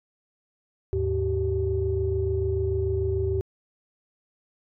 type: tone cluster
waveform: sine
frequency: 78.3 / 105.1 / 385.5 Hz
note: D#2 / G#2 / G4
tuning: +11 / +21 / -29 cents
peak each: -27 / -28 / -25 dBFS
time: 0.93-3.41 s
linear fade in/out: 0 ms
effects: tanh soft clip ceiling -14 dBFS